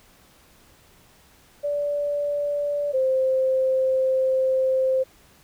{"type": "tone pair in turn", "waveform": "sine", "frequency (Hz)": [580, 523.5], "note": ["D5", "C5"], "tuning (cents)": [-22, 1], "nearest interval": "major second", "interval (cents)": 177, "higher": "first", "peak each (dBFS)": [-22, -18], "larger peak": "second", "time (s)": [[1.63, 2.93], [2.93, 5.04]], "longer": "second", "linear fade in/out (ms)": 20, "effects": ["pink hiss -55 dBFS RMS until 5.43 s"]}